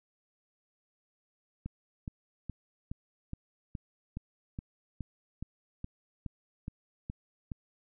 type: click train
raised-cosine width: 5 ms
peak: -25 dBFS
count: 15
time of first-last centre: 1.66-7.518 s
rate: 2.39 Hz
effects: none